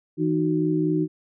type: tone cluster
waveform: sine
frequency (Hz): 162.3 / 308.5 / 372.8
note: E3 / D#4 / F#4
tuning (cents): -27 / -15 / +13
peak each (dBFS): -25 / -22 / -26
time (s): 0.17-1.08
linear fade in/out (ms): 50
effects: none